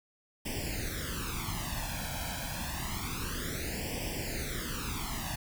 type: noise with flanger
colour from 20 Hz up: pink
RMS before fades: -36 dBFS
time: 0.45-5.36 s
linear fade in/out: 10 ms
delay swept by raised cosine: 0.37 to 1.27 ms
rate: 0.28 Hz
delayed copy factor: +0.95
effects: none